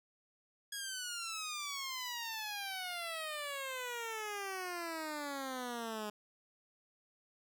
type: exponential sweep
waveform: 10% pulse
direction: down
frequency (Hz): 1665 to 207.7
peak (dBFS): -31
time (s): 0.72-6.1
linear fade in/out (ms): 5
effects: none